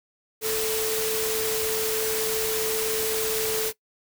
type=tone in noise; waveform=sine; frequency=440 Hz; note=A4; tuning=in tune; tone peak=-26 dBFS; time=0.41-3.73 s; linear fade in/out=50 ms; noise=white; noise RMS=-28 dBFS; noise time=0.41-3.73 s; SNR=-1 dB; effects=noise-tail reverb RT60 0.1 s tail -20 dB re dry